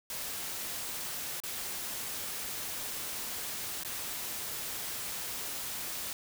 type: noise with dropouts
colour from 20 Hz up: white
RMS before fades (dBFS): -38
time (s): 0.1-6.13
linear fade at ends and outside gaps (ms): 1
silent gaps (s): 1.402-1.436 / 3.835-3.848
effects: none